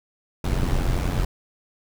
brown noise with amplitude modulation, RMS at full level -19 dBFS, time 0.44-1.25 s, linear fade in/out 5 ms, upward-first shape sine, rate 89.8 Hz, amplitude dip 70%, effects none

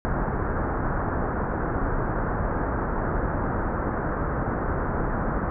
pink low-pass noise, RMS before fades -26 dBFS, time 0.05-5.5 s, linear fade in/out 0 ms, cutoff 1600 Hz, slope 48 dB/octave, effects none

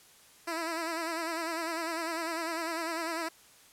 10% pulse tone with vibrato, 329.6 Hz, E4, in tune, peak -24 dBFS, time 0.47-3.29 s, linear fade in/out 10 ms, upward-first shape sine, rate 10 Hz, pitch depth 64 cents each way, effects white hiss -58 dBFS RMS until 3.72 s + low-pass 12000 Hz 12 dB/octave

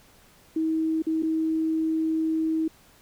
sine tone with dropouts, 319.5 Hz, D#4, 46 cents sharp, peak -22 dBFS, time 0.56-2.68 s, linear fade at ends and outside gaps 5 ms, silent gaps 1.022-1.067 / 1.225-1.231 s, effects pink hiss -56 dBFS RMS until 3.01 s

